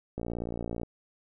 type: click train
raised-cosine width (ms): 2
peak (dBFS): -21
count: 39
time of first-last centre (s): 0.18-0.833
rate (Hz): 58.2
effects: none